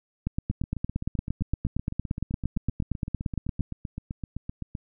two click trains, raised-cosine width 5 ms, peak -20 / -14 dBFS, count 34 / 30, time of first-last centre 0.51-4.752 / 0.27-3.607 s, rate 7.78 / 8.69 Hz, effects none

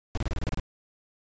brown noise bursts, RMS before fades -27 dBFS, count 9, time 0.15-0.598 s, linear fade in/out 0 ms, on 24 ms, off 29 ms, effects resampled to 16000 Hz

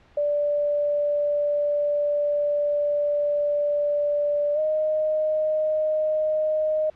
sine tone with pitch glide, 585 to 618.7 Hz, D5 to D#5, -7 to -10 cents, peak -20 dBFS, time 0.17-6.9 s, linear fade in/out 5 ms, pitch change +97 cents, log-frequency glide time 4.54-4.59 s, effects pink hiss -56 dBFS RMS until 6.95 s + low-pass 3000 Hz 12 dB/octave

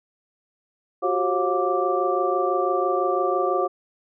sine tone cluster, 359.6 / 385.6 / 541 / 714 / 1172 Hz, F#4 / G4 / C#5 / F5 / D6, -49 / -28 / -42 / +38 / -4 cents, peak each -26 dBFS, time 1.02-3.68 s, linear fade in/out 20 ms, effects none

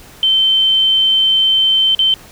sine tone with dropouts, 3095 Hz, G7, 23 cents flat, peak -9 dBFS, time 0.23-2.14 s, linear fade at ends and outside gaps 1 ms, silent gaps 1.949-1.991 s, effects pink hiss -40 dBFS RMS until 2.31 s

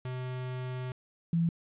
square / sine tone pair in turn, 127.3 / 167.58 Hz, C3 / E3, -47 / +29 cents, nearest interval perfect fourth, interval 476 cents, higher second, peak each -35 / -24 dBFS, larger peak second, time 0.05-0.92 / 1.33-1.49 s, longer first, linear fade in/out 2 ms, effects resampled to 8000 Hz + 10-bit

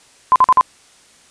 sine tone bursts, 1023 Hz, C6, 39 cents flat, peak -6 dBFS, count 4, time 0.32-0.61 s, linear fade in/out 0 ms, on 38 ms, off 46 ms, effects white hiss -49 dBFS RMS until 1.3 s + resampled to 22050 Hz

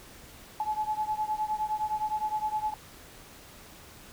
sine beating tone pair, 853 / 862.7 Hz, G#5 / A5, +46 / -34 cents, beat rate 9.7 Hz, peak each -30 / -32 dBFS, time 0.6-2.74 s, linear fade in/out 2 ms, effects pink hiss -50 dBFS RMS until 4.12 s

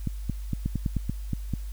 clicks, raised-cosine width 5 ms, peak -14 dBFS, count 10, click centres 0.073 / 0.297 / 0.533 / 0.66 / 0.757 / 0.862 / 0.967 / 1.096 / 1.333 / 1.537 s, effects added 50 Hz sine -32 dBFS peak until 1.72 s + white hiss -54 dBFS RMS until 1.72 s

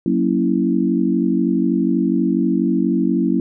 sine chord, F# dominant seventh, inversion none, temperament equal, 185 / 233.1 / 277.2 / 329.6 Hz, F#3 / A#3 / C#4 / E4, 0 / 0 / 0 / 0 cents, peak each -20 dBFS, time 0.06-3.4 s, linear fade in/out 2 ms, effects none

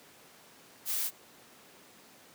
blue noise, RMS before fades -32 dBFS, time 0.85-1.11 s, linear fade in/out 50 ms, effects pink hiss -56 dBFS RMS until 2.34 s + high-pass 200 Hz 12 dB/octave

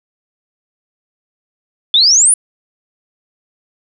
sine exponential sweep, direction up, 3420 to 10260 Hz, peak -6 dBFS, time 1.94-2.34 s, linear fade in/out 2 ms, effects none

